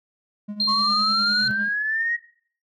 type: tone with tremolo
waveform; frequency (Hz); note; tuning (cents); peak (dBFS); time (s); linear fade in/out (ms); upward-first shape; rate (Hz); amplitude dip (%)
triangle; 207.7; G#3; 0; -25; 0.48-1.69; 10; triangle; 9.9; 75
type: tone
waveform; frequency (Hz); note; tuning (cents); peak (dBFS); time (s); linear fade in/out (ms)
sine; 4186; C8; 0; -18; 0.6-1.48; 2
type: linear sweep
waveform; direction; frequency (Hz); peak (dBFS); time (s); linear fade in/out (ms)
sine; up; 1073 to 1902; -21; 0.67-2.17; 20
type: tone with exponential growth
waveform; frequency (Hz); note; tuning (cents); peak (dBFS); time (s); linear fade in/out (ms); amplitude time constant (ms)
triangle; 130; C3; -11; -26; 1.32-1.51; 0; 41
effects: noise-tail reverb RT60 0.5 s tail -17 dB re dry + tanh soft clip ceiling -10 dBFS